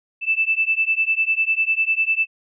sine beating tone pair, 2637 / 2647 Hz, E7 / E7, 0 / +7 cents, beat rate 10 Hz, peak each -20 dBFS, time 0.21-2.27 s, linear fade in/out 50 ms, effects none

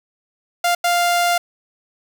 sawtooth tone bursts at uneven times, 698.5 Hz, F5, in tune, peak -11 dBFS, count 2, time 0.64-0.75 / 0.84-1.38 s, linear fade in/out 5 ms, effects none

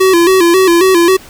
square tone with vibrato, 358.9 Hz, F4, 47 cents sharp, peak -6 dBFS, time 0-1.17 s, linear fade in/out 10 ms, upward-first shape square, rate 3.7 Hz, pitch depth 90 cents each way, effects pink hiss -36 dBFS RMS until 1.29 s

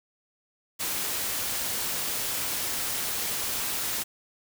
white noise, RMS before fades -30 dBFS, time 0.79-4.04 s, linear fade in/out 20 ms, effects none

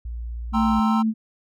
sine tone, 58.27 Hz, A#1, in tune, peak -28 dBFS, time 0.05-0.8 s, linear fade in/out 5 ms
sine tone with vibrato, 220 Hz, A3, in tune, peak -18 dBFS, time 0.52-1.14 s, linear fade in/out 50 ms, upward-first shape sine, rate 2.6 Hz, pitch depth 16 cents each way
triangle chord, C dominant seventh, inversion second, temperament equal, 784 / 932.3 / 1046.5 / 1318.5 Hz, G5 / Bb5 / C6 / E6, 0 / 0 / 0 / 0 cents, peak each -26 dBFS, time 0.53-1.03 s, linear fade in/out 20 ms
effects none

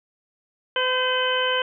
harmonic tone with a mistuned harmonic, 509 Hz, C5, 48 cents flat, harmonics 1 / 2 / 3 / 4 / 5 / 6, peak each -25 / -27 / -26 / -34 / -32 / -25 dBFS, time 0.76-1.62 s, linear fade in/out 2 ms, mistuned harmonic 3, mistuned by +21 cents, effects none

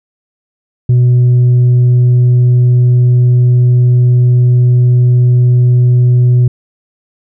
triangle tone with tanh clipping, 123.47 Hz, B2, in tune, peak -5 dBFS, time 0.89-6.48 s, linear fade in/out 5 ms, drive 7 dB, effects none

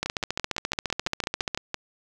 two click trains, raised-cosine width 0.2 ms, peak -11 / -9 dBFS, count 11 / 23, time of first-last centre 0.06-1.744 / 0.03-1.547 s, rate 5.94 / 14.5 Hz, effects none

